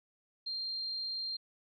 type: tone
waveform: sine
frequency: 4186 Hz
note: C8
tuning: in tune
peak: -35 dBFS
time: 0.46-1.37 s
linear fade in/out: 10 ms
effects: none

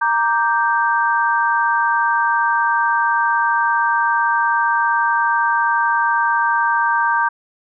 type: chord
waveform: sine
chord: G minor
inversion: first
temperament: equal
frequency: 932.3 / 1174.7 / 1568 Hz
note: Bb5 / D6 / G6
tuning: 0 / 0 / 0 cents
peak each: -17 / -21 / -18 dBFS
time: 0.01-7.29 s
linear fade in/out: 10 ms
effects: none

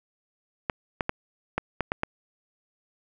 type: clicks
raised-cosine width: 0.5 ms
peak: -10 dBFS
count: 7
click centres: 0.698 / 1.008 / 1.094 / 1.58 / 1.807 / 1.919 / 2.034 s
effects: none

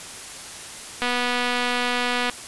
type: click train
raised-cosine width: 0.3 ms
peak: -8 dBFS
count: 314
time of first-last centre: 1.02-2.298 s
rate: 245 Hz
effects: white hiss -37 dBFS RMS until 2.47 s + resampled to 24000 Hz

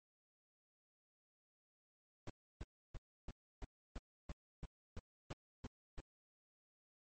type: noise bursts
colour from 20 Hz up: brown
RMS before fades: -45 dBFS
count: 12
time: 2.27-6.004 s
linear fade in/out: 2 ms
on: 27 ms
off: 310 ms
effects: MP3 32 kbps

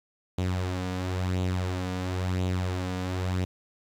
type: tone with flanger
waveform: sawtooth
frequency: 91.7 Hz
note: F#2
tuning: 15 cents flat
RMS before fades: -29 dBFS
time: 0.38-3.45 s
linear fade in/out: 5 ms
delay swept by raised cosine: 0.28 to 4.18 ms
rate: 0.97 Hz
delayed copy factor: +0.55
effects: low-pass 7000 Hz 12 dB/octave + 9-bit

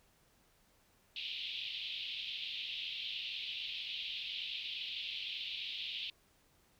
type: band-pass noise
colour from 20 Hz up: white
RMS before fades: -42 dBFS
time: 1.16-6.1 s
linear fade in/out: 2 ms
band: 2600 to 3800 Hz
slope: 48 dB/octave
effects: pink hiss -70 dBFS RMS until 6.79 s

